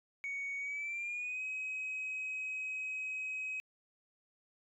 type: tone with pitch glide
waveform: sine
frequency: 2234 to 2537 Hz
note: C#7 to D#7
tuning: +13 to +33 cents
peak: -35 dBFS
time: 0.24-3.6 s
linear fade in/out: 0 ms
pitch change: +220 cents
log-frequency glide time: 0.59-1.43 s
effects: tanh soft clip ceiling -34 dBFS